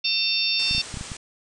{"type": "harmonic tone", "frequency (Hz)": 900, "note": "A5", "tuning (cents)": 39, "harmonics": [3, 4, 5, 6], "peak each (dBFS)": [-26, -26, -26, -26], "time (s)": [0.04, 0.82], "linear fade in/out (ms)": 10}
{"type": "low-pass noise", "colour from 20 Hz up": "white", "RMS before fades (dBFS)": -39, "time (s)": [0.59, 1.17], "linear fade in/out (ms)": 5, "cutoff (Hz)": 9200, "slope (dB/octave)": 96}
{"type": "clicks", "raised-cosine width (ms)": 5, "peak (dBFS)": -21, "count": 7, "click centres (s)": [0.711, 0.749, 0.781, 0.942, 0.972, 1.011, 1.118]}
{"effects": []}